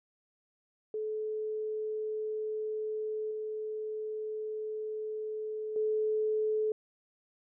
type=tone with level steps; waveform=sine; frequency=431.4 Hz; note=A4; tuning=34 cents flat; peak=-32 / -34 / -27 dBFS; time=0.94-6.72 s; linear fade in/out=2 ms; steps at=3.31 / 5.76 s; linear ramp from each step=2 ms; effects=none